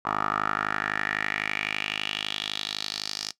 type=tone with band-pass filter sweep; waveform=10% pulse; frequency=51.91 Hz; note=G#1; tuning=in tune; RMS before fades=-30 dBFS; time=0.05-3.31 s; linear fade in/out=5 ms; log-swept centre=1100 to 5200 Hz; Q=4.1; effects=noise-tail reverb RT60 0.1 s tail -18 dB re dry